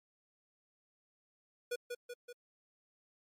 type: tone with echo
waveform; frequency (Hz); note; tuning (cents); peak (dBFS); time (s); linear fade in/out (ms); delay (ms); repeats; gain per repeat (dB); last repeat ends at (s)
square; 485.9; B4; -28; -35; 1.71-1.76; 10; 190; 3; -4; 2.33
effects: MP3 64 kbps